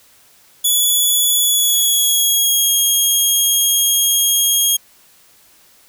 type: tone with pitch glide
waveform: 10% pulse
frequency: 3417 to 3261 Hz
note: G#7 to G#7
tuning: +49 to -32 cents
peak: -5 dBFS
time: 0.64-4.77 s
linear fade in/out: 10 ms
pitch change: -81 cents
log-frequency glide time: 1.43-2.73 s
effects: white hiss -50 dBFS RMS until 5.88 s